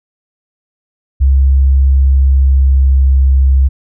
sine tone with pitch glide, 67.4 to 66.78 Hz, C#2 to C2, -48 to +36 cents, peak -5 dBFS, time 1.2-3.69 s, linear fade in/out 20 ms, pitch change -16 cents, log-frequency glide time 1.91-3.23 s, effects none

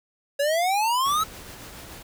square exponential sweep, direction up, 554.4 to 1318.5 Hz, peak -21 dBFS, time 0.39-1.24 s, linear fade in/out 10 ms
pink noise with tremolo, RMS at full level -40 dBFS, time 1.05-2.03 s, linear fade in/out 10 ms, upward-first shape triangle, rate 7.1 Hz, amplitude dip 35%
effects none

